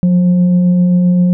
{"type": "tone with frequency modulation", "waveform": "sine", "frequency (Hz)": 179.3, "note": "F3", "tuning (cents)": 46, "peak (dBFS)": -7, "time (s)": [0.03, 1.33], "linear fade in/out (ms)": 0, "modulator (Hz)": 351, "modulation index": 0.23, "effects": []}